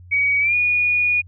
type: tone with pitch glide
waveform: sine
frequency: 2261 to 2451 Hz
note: C#7 to D#7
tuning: +34 to -27 cents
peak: -15 dBFS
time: 0.11-1.22 s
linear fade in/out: 20 ms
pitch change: +139 cents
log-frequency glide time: 0.4-0.55 s
effects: added 89 Hz sine -40 dBFS peak until 1.27 s